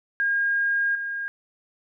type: tone with level steps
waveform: sine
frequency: 1620 Hz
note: G#6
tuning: 43 cents flat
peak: -20 / -27 dBFS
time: 0.2-1.28 s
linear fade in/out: 0 ms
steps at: 0.95 s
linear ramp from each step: 2 ms
effects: none